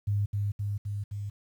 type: tone with echo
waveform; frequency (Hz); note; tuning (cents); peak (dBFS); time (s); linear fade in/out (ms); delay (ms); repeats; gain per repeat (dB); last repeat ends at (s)
sine; 102.1; G#2; -29; -24; 0.07-0.26; 10; 260; 4; -2; 1.3
effects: 10-bit